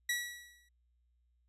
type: tone with exponential decay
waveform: sawtooth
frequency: 1934 Hz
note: B6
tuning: 37 cents flat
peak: -26 dBFS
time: 0.09-0.69 s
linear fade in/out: 5 ms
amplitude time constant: 130 ms
effects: added 60 Hz sine -70 dBFS peak until 1.48 s + resampled to 32000 Hz